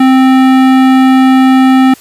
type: tone with hard clipping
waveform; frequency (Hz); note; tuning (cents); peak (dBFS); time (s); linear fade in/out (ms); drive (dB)
sine; 261.6; C4; 0; -5; 0-1.94; 5; 17
effects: white hiss -37 dBFS RMS until 2 s + resampled to 32000 Hz